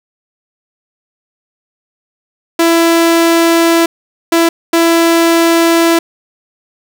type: tone bursts at uneven times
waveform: sawtooth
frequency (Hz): 333.8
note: E4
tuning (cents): +22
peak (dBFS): -3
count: 3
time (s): 2.59-3.86 / 4.32-4.49 / 4.73-5.99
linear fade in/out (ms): 5
effects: none